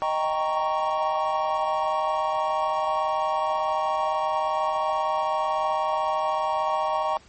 triangle chord, Eb dominant seventh, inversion none, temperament equal, 622.3 / 784 / 932.3 / 1108.7 Hz, Eb5 / G5 / Bb5 / Db6, 0 / 0 / 0 / 0 cents, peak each -26 dBFS, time 0.02-7.17 s, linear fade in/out 0 ms, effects pink hiss -53 dBFS RMS until 7.28 s + MP3 32 kbps

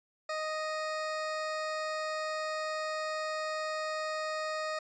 20% pulse tone, 622.3 Hz, D#5, in tune, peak -28 dBFS, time 0.29-4.79 s, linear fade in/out 5 ms, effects resampled to 16000 Hz

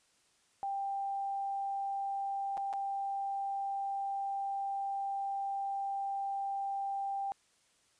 sine tone with dropouts, 790 Hz, G5, 13 cents sharp, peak -33 dBFS, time 0.63-7.32 s, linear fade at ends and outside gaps 0 ms, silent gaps 2.571-2.577 / 2.729-2.736 s, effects white hiss -70 dBFS RMS until 7.99 s + resampled to 22050 Hz

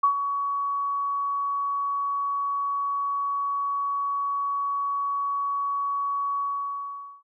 sine tone with ADSR envelope, 1125 Hz, C#6, 25 cents sharp, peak -15 dBFS, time 0.03-7.23 s, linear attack 8 ms, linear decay 95 ms, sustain -9 dB, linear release 830 ms, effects none

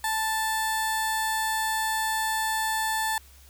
15% pulse tone with notch filter, 880 Hz, A5, in tune, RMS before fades -27 dBFS, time 0.04-3.18 s, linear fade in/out 2 ms, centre 2800 Hz, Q 1.3, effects added 67 Hz sine -51 dBFS peak until 3.49 s + white hiss -55 dBFS RMS until 3.49 s

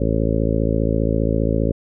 harmonic tone, 55 Hz, A1, in tune, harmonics 1 / 2 / 3 / 4 / 5 / 6 / 7 / 8 / 9 / 10, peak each -22 / -23 / -25 / -25 / -25 / -29 / -29 / -27 / -29 / -27 dBFS, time 0-1.72 s, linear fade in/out 5 ms, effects none

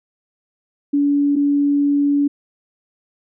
sine tone pair in turn, 285.9 / 285.9 Hz, D4 / D4, -46 / -46 cents, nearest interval unison, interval 0 cents, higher neither, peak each -13 dBFS, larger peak neither, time 0.93-1.36 / 1.36-2.28 s, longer second, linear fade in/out 10 ms, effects none

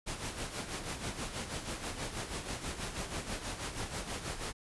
pink noise with tremolo, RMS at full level -37 dBFS, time 0.06-4.53 s, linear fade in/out 20 ms, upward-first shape sine, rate 6.2 Hz, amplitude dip 60%, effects resampled to 24000 Hz

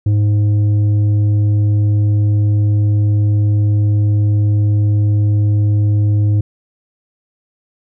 sine tone with tanh clipping, 104 Hz, G#2, 3 cents sharp, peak -11 dBFS, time 0.06-6.41 s, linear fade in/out 5 ms, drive 6 dB, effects none

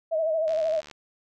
sine tone with vibrato, 638 Hz, D#5, 43 cents sharp, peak -22 dBFS, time 0.11-0.81 s, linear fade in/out 20 ms, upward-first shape sine, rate 13 Hz, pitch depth 61 cents each way
click train, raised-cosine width 0.2 ms, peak -26 dBFS, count 33, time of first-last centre 0.48-0.912 s, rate 74 Hz
effects none

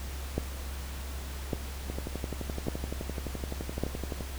two click trains, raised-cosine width 2 ms, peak -21 / -15 dBFS, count 28 / 4, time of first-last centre 1.9-4.208 / 0.38-3.836 s, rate 11.7 / 0.868 Hz, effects added 67 Hz sine -36 dBFS peak until 4.38 s + pink hiss -44 dBFS RMS until 4.38 s

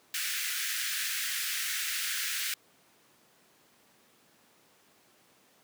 pink high-pass noise, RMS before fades -33 dBFS, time 0.14-2.54 s, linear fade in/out 2 ms, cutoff 1500 Hz, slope 48 dB/octave, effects pink hiss -63 dBFS RMS until 5.63 s + high-pass 200 Hz 12 dB/octave

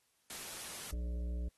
white noise, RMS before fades -45 dBFS, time 0.3-0.91 s, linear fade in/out 0 ms
harmonic tone, 59.8 Hz, A#1, 45 cents sharp, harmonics 1 / 3 / 5 / 7 / 9 / 10, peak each -35 / -49 / -54 / -57 / -60 / -59 dBFS, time 0.92-1.49 s, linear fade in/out 10 ms
effects white hiss -75 dBFS RMS until 1.57 s + AAC 32 kbps

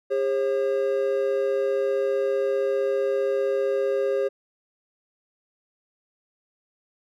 triangle tone pair together, 404 / 539.3 Hz, G#4 / C#5, -48 / -48 cents, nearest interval perfect fourth, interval 500 cents, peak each -22 dBFS, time 0.1-4.29 s, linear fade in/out 20 ms, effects none

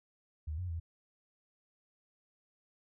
sine tone with pitch steps, 77 / 90.4 / 83 Hz, D#2 / F#2 / E2, -17 / -40 / +12 cents, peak -35 dBFS, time 0.47-0.8 s, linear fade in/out 10 ms, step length 110 ms, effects none

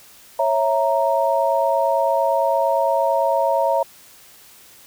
sine chord, A# diminished, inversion first, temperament equal with one note detuned, 550.5 / 659.3 / 932.3 Hz, C#5 / E5 / A#5, -12 / 0 / 0 cents, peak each -20 dBFS, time 0.39-3.83 s, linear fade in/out 5 ms, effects white hiss -47 dBFS RMS until 4.86 s

